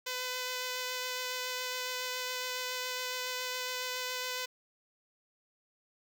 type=tone with vibrato; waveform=5% pulse; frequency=504 Hz; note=B4; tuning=35 cents sharp; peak=-23 dBFS; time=0.06-4.46 s; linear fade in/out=10 ms; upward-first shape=triangle; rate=7.2 Hz; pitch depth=12 cents each way; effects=none